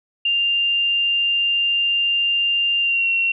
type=tone with pitch glide; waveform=sine; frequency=2794 to 2733 Hz; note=F7 to F7; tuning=0 to -38 cents; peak=-16 dBFS; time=0.25-3.32 s; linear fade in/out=5 ms; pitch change=-38 cents; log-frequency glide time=2.8-3.09 s; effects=none